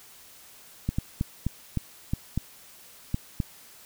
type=clicks; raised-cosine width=5 ms; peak=-13 dBFS; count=9; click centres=0.89 / 0.985 / 1.211 / 1.466 / 1.773 / 2.135 / 2.376 / 3.144 / 3.402 s; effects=white hiss -51 dBFS RMS until 3.85 s